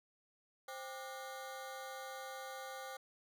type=ring-modulated tone; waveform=25% pulse; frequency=659.3 Hz; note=E5; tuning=in tune; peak=-38 dBFS; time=0.68-2.97 s; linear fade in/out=5 ms; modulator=133 Hz; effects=none